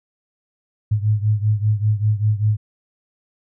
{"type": "beating tone pair", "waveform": "sine", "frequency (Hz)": [104.8, 109.9], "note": ["G#2", "A2"], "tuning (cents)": [16, -2], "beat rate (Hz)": 5.1, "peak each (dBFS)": [-17, -20], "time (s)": [0.91, 2.57], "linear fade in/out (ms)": 10, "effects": []}